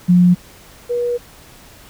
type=tone pair in turn; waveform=sine; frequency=178.2 / 482.4 Hz; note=F3 / B4; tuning=+35 / -41 cents; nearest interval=octave + perfect fourth; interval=1724 cents; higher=second; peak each=-7 / -16 dBFS; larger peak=first; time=0.08-0.35 / 0.89-1.18 s; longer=second; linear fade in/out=20 ms; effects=pink hiss -43 dBFS RMS until 1.89 s